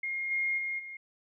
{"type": "tone with level steps", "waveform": "sine", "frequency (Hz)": 2136, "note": "C7", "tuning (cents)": 35, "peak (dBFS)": [-31, -27, -31, -40], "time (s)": [0.03, 0.97], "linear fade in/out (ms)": 5, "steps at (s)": [0.3, 0.57, 0.78], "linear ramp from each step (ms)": 20, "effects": []}